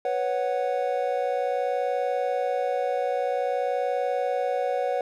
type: chord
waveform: triangle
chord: B suspended second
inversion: none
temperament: equal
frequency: 493.9 / 554.4 / 740 Hz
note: B4 / C#5 / F#5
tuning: 0 / 0 / 0 cents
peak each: -26 dBFS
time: 0.05-5.01 s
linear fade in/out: 2 ms
effects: none